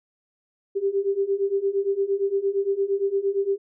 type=beating tone pair; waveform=sine; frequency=390 / 398.7 Hz; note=G4 / G4; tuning=-9 / +29 cents; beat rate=8.7 Hz; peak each=-25 / -23 dBFS; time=0.75-3.58 s; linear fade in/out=20 ms; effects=none